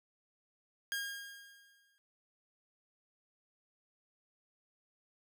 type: tone with exponential decay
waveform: sawtooth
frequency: 1621 Hz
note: G#6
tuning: 42 cents flat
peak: -30 dBFS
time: 0.92-1.98 s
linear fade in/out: 0 ms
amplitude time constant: 230 ms
effects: none